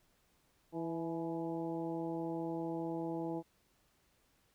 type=harmonic tone with a mistuned harmonic; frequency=164.81 Hz; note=E3; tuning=in tune; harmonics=1 / 2 / 3 / 4 / 5 / 6; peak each=-44 / -38 / -44 / -47 / -46 / -58 dBFS; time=0.72-3.43 s; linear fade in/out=50 ms; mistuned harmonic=5; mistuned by=+37 cents; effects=pink hiss -73 dBFS RMS until 4.54 s